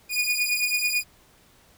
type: beating tone pair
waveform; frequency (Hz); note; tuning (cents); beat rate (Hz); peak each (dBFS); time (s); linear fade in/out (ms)
sawtooth; 2449 / 2458.1; D#7 / D#7; -28 / -22; 9.1; -22; 0.09-1.04; 50
effects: pink hiss -57 dBFS RMS until 1.77 s